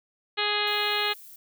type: harmonic tone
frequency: 416 Hz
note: G#4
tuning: 3 cents sharp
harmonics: 1 / 2 / 3 / 4 / 5 / 6 / 7 / 8 / 9 / 10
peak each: -33 / -33 / -33 / -33 / -33 / -33 / -33 / -33 / -33 / -33 dBFS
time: 0.37-1.14 s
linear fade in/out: 20 ms
type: noise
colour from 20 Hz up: violet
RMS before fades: -47 dBFS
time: 0.67-1.36 s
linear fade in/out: 2 ms
effects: none